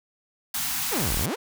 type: band-stop noise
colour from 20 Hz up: white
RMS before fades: -28 dBFS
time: 0.54-1.26 s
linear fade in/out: 5 ms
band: 290 to 710 Hz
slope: 96 dB/octave
type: exponential two-way sweep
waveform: sawtooth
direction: down then up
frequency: 554.4 to 32.7 to 554.4 Hz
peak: -22 dBFS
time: 0.91-1.36 s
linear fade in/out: 20 ms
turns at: 1.16 s
effects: none